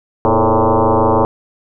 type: tone with frequency modulation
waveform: sine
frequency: 235 Hz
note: A#3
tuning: 14 cents sharp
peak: -9 dBFS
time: 0.25-1.25 s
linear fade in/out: 0 ms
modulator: 111 Hz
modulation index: 7.5
effects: none